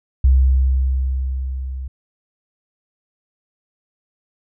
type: tone with level ramp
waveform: sine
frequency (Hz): 65.41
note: C2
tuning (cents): 0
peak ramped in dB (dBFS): -8 to -25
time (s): 0.24-1.88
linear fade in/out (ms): 5
effects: none